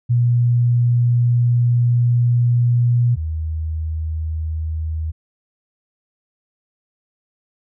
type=tone pair in turn; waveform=sine; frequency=120.6 / 79.25 Hz; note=B2 / D#2; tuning=-41 / +32 cents; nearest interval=perfect fifth; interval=727 cents; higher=first; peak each=-12 / -20 dBFS; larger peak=first; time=0.09-3.16 / 3.16-5.12 s; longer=first; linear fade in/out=20 ms; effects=none